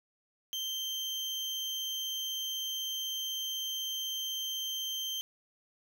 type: tone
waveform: 35% pulse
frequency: 3136 Hz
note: G7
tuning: in tune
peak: -32 dBFS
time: 0.53-5.21 s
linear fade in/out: 0 ms
effects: none